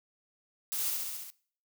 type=noise with echo; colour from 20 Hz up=blue; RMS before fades=-34 dBFS; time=0.72-0.9 s; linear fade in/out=0 ms; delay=67 ms; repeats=6; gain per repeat=-2 dB; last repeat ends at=1.302 s; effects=noise-tail reverb RT60 0.5 s tail -21 dB re dry